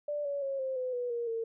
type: tone with pitch steps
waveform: sine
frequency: 587.3 / 566.3 / 546.1 / 526.6 / 507.7 / 489.6 / 472.1 / 455.2 Hz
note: D5 / C#5 / C#5 / C5 / B4 / B4 / A#4 / A#4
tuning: 0 / +37 / -26 / +11 / +48 / -15 / +22 / -41 cents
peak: -31 dBFS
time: 0.08-1.44 s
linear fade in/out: 5 ms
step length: 170 ms
effects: none